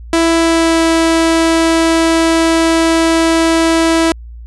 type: tone with pitch glide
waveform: sawtooth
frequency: 330.9 to 328 Hz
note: E4 to E4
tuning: +7 to -9 cents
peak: -5 dBFS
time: 0.13-4.12 s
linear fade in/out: 2 ms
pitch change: -16 cents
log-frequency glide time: 0.38-0.83 s
effects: added 58 Hz sine -28 dBFS peak until 4.46 s + resampled to 24000 Hz